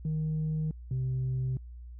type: tone pair in turn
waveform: sine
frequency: 155.8 / 129.28 Hz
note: D#3 / C3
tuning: +3 / -20 cents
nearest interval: minor third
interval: 323 cents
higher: first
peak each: -26 dBFS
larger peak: neither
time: 0.05-0.71 / 0.91-1.57 s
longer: neither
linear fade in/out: 2 ms
effects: tanh soft clip ceiling -26 dBFS + added 60 Hz sine -42 dBFS peak until 1.99 s